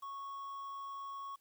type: tone with quantisation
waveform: triangle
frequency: 1104 Hz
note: C#6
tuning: 7 cents flat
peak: -40 dBFS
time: 0.02-1.36 s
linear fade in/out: 10 ms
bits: 10
effects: white hiss -75 dBFS RMS until 1.4 s